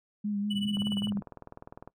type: tone with vibrato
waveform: sine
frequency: 205 Hz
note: G#3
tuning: 22 cents flat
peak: -28 dBFS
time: 0.24-1.2 s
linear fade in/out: 10 ms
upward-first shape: sine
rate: 5.1 Hz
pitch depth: 33 cents each way
type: tone with tremolo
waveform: triangle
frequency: 2960 Hz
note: F#7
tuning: in tune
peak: -29 dBFS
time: 0.5-1.1 s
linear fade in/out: 10 ms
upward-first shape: triangle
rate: 17 Hz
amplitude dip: 100%
type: band-pass noise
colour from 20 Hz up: pink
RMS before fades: -43 dBFS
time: 0.53-1.22 s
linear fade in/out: 5 ms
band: 100 to 260 Hz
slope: 48 dB/octave
type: click train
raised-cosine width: 1 ms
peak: -29 dBFS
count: 23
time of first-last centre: 0.77-1.876 s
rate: 19.9 Hz
effects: noise-tail reverb RT60 0.1 s tail -22 dB re dry